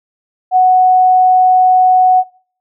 sine tone, 740 Hz, F#5, in tune, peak -5 dBFS, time 0.51-2.24 s, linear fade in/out 50 ms, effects noise-tail reverb RT60 0.5 s tail -22 dB re dry

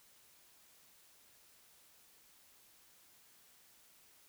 silence, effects white hiss -65 dBFS RMS until 4.28 s

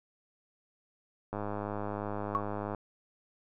click train, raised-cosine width 1 ms, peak -22 dBFS, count 147, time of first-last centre 1.33-2.747 s, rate 103 Hz
sine tone with exponential decay, 1108.7 Hz, C#6, in tune, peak -22 dBFS, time 2.35-2.46 s, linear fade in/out 0 ms, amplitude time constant 22 ms
effects none

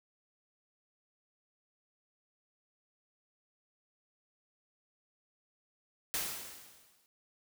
white noise with exponential decay, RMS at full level -33 dBFS, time 6.14-7.06 s, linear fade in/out 0 ms, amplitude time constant 200 ms, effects none

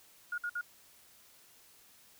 sine tone bursts, 1433 Hz, F6, 44 cents sharp, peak -33 dBFS, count 3, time 0.32-0.612 s, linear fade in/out 5 ms, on 60 ms, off 56 ms, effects white hiss -61 dBFS RMS until 2.19 s

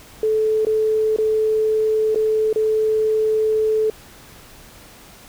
sine tone with dropouts, 435 Hz, A4, 20 cents flat, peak -15 dBFS, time 0.23-3.9 s, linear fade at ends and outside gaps 2 ms, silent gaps 0.65-0.668 / 1.163-1.185 / 2.147-2.157 / 2.529-2.559 s, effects pink hiss -44 dBFS RMS until 5.28 s

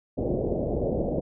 white low-pass noise, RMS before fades -27 dBFS, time 0.17-1.21 s, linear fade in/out 20 ms, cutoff 620 Hz, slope 48 dB/octave, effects none

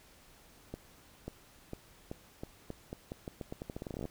accelerating click train, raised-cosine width 2 ms, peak -26 dBFS, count 24, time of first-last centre 0.74-4.054 s, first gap 540 ms, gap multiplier 0.84, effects pink hiss -60 dBFS RMS until 4.1 s

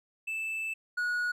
triangle tone pair in turn, 2637 / 1456.6 Hz, E7 / F#6, 0 / -28 cents, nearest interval minor seventh, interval 1028 cents, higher first, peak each -30 / -26 dBFS, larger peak second, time 0.27-0.74 / 0.97-1.32 s, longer first, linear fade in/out 10 ms, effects none

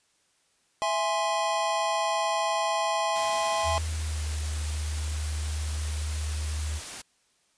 square chord, E augmented, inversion none, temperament equal, 659.3 / 830.6 / 1046.5 Hz, E5 / G#5 / B#5, 0 / 0 / 0 cents, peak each -30 dBFS, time 0.82-3.78 s, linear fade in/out 0 ms
white noise, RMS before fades -38 dBFS, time 3.15-7.02 s, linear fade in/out 10 ms
sine tone with pitch glide, 80.2 to 76.18 Hz, E2 to D#2, -47 to -36 cents, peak -28 dBFS, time 3.63-6.81 s, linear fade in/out 50 ms, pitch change -89 cents, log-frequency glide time 3.8-4.27 s
effects white hiss -68 dBFS RMS until 7.57 s + resampled to 22050 Hz

